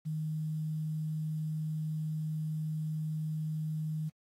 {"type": "tone with quantisation", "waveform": "sine", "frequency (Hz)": 155.56, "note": "D#3", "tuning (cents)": 0, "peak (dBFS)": -32, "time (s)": [0.05, 4.1], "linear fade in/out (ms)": 20, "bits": 10, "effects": ["AAC 48 kbps"]}